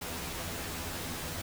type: noise with comb filter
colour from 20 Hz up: pink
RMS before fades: -38 dBFS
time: 0.01-1.42 s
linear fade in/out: 10 ms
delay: 12 ms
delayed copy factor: +0.85
effects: none